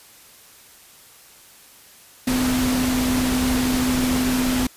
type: tone in noise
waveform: sine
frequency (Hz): 253.7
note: B3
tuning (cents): +47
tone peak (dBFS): -19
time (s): 2.27-4.67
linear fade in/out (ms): 5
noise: pink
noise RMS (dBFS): -25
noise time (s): 2.27-4.67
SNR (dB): +3
effects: white hiss -48 dBFS RMS until 4.76 s + resampled to 32000 Hz